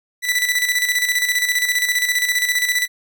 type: tone with tremolo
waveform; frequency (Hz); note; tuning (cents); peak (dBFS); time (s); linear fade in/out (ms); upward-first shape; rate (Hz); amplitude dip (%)
sawtooth; 1975.5; B6; 0; -11; 0.22-2.88; 50; square; 15; 55
effects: none